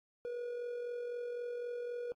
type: tone with amplitude modulation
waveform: triangle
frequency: 482.9 Hz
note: B4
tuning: 39 cents flat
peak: -34 dBFS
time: 0.25-2.12 s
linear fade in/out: 0 ms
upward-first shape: sine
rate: 43.9 Hz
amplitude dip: 40%
effects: AAC 64 kbps

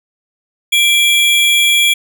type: tone pair together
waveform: square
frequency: 2352 / 3332 Hz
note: D7 / G#7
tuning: +2 / +5 cents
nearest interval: tritone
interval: 603 cents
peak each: -12 dBFS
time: 0.72-1.94 s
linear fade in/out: 10 ms
effects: none

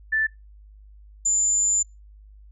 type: tone pair in turn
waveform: sine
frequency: 1760 / 7099 Hz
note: A6 / A8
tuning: 0 / +14 cents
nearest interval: 2 octaves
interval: 2414 cents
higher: second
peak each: -19 / -18 dBFS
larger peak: second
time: 0.12-0.27 / 1.25-1.83 s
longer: second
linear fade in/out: 10 ms
effects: noise-tail reverb RT60 0.2 s tail -24 dB re dry + added 51 Hz sine -45 dBFS peak until 2.51 s

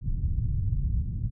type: low-pass noise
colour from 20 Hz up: white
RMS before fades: -27 dBFS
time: 0.01-1.31 s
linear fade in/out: 50 ms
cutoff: 120 Hz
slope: 24 dB/octave
effects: none

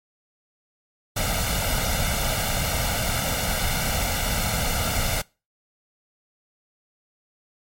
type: noise with comb filter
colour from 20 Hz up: pink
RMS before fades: -24 dBFS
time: 1.16-5.22 s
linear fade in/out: 10 ms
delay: 1.4 ms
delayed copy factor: +0.75
effects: noise-tail reverb RT60 0.3 s tail -24 dB re dry + MP3 64 kbps

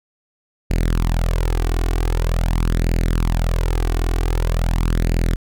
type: tone with flanger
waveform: sawtooth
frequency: 41.75 Hz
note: E1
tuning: 23 cents sharp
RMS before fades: -18 dBFS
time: 0.7-5.36 s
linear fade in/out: 10 ms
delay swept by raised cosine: 0.43 to 2.73 ms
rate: 0.45 Hz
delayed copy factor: +0.65
effects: none

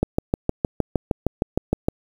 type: click train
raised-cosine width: 2 ms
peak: -5 dBFS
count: 13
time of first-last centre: 0.03-1.885 s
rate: 6.47 Hz
effects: 7-bit

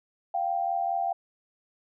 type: tone pair together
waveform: sine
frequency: 696.3 / 781 Hz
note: F5 / G5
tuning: -5 / -7 cents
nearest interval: major second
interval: 198 cents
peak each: -28 dBFS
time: 0.34-1.13 s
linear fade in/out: 5 ms
effects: none

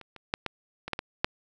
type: clicks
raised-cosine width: 0.3 ms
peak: -30 / -29 / -10 / -14 / -20 / -12 / -15 / -6 dBFS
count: 8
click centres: 0.013 / 0.163 / 0.339 / 0.463 / 0.88 / 0.933 / 0.991 / 1.245 s
effects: none

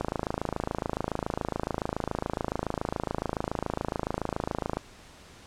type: click train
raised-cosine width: 1 ms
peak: -14 dBFS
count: 130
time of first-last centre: 0.01-4.77 s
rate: 27.1 Hz
effects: pink hiss -51 dBFS RMS until 5.46 s + low-pass 8000 Hz 12 dB/octave

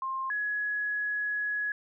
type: tone pair in turn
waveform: sine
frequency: 1059 / 1681.1 Hz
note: C6 / G#6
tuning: +21 / +21 cents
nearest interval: minor sixth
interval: 800 cents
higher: second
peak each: -30 / -28 dBFS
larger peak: second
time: 0.02-0.3 / 0.3-1.72 s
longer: second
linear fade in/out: 2 ms
effects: none

